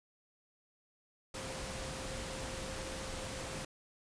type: tone in noise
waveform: sine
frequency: 526 Hz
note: C5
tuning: 9 cents sharp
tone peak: -47 dBFS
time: 1.34-3.65 s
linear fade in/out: 5 ms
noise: pink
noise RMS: -42 dBFS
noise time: 1.34-3.65 s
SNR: -8 dB
effects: resampled to 22050 Hz